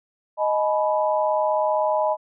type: chord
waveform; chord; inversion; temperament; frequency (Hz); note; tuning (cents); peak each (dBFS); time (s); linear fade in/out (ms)
sine; G# minor; second; equal with one note detuned; 622.3 / 852 / 987.8; D#5 / G#5 / B5; 0 / +44 / 0; -21 / -24 / -25; 0.37-2.17; 50
effects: none